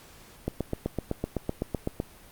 click train, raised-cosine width 2 ms, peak -14 dBFS, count 13, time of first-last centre 0.48-2.001 s, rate 7.89 Hz, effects pink hiss -52 dBFS RMS until 2.31 s + Opus 48 kbps

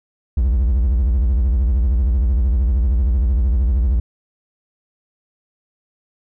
triangle tone with vibrato, 61.74 Hz, B1, in tune, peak -11 dBFS, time 0.37-4 s, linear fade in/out 5 ms, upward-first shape sine, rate 13 Hz, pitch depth 260 cents each way, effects none

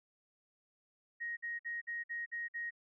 sine tone bursts, 1877 Hz, A#6, 11 cents sharp, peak -37 dBFS, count 7, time 1.2-2.708 s, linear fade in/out 20 ms, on 170 ms, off 53 ms, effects none

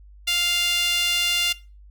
sawtooth tone with high-pass filter, 698.5 Hz, F5, in tune, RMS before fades -22 dBFS, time 0.27-1.53 s, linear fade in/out 10 ms, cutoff 2900 Hz, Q 3, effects noise-tail reverb RT60 0.3 s tail -19 dB re dry + added 50 Hz sine -44 dBFS peak until 1.9 s

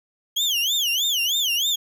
35% pulse tone with vibrato, 3171 Hz, G7, 19 cents sharp, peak -18 dBFS, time 0.36-1.76 s, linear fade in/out 10 ms, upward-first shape sine, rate 3.2 Hz, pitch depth 240 cents each way, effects none

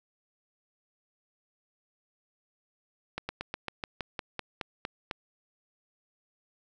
slowing click train, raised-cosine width 0.3 ms, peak -17 dBFS, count 12, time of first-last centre 3.18-5.112 s, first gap 110 ms, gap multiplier 1.09, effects none

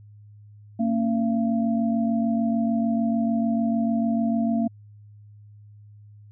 sine tone cluster, 227.8 / 274.5 / 679 Hz, A#3 / C#4 / F5, -40 / -17 / -49 cents, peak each -21 / -28 / -30 dBFS, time 0.79-4.68 s, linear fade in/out 10 ms, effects added 104 Hz sine -45 dBFS peak until 6.31 s

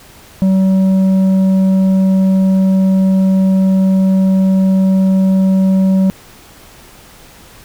sine tone with tanh clipping, 190.2 Hz, F#3, 48 cents sharp, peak -9 dBFS, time 0.42-6.1 s, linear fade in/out 0 ms, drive 6 dB, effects pink hiss -40 dBFS RMS until 7.64 s

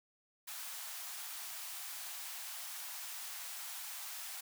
white high-pass noise, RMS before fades -45 dBFS, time 0.47-4.41 s, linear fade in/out 10 ms, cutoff 670 Hz, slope 48 dB/octave, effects none

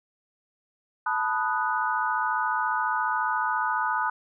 sine chord, B dominant seventh, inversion third, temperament equal with one note detuned, 873.4 / 987.8 / 1244.5 / 1480 Hz, A5 / B5 / D#6 / F#6, -13 / 0 / 0 / 0 cents, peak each -29 dBFS, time 1.06-4.1 s, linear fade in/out 5 ms, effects none

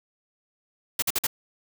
white noise bursts, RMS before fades -24 dBFS, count 4, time 0.99-1.269 s, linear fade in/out 5 ms, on 33 ms, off 49 ms, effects none

